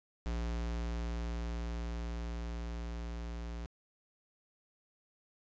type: tone with level ramp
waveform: square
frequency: 58 Hz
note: A#1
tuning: 8 cents flat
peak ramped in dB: -34 to -40 dBFS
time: 0.26-3.66 s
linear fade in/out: 0 ms
effects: resampled to 16000 Hz